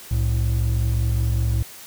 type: tone pair together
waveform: triangle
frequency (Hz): 64.84 / 110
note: C2 / A2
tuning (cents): -15 / 0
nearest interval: major sixth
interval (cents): 915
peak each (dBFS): -18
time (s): 0.11-1.63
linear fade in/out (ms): 5
effects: tanh soft clip ceiling -11 dBFS + white hiss -41 dBFS RMS until 1.86 s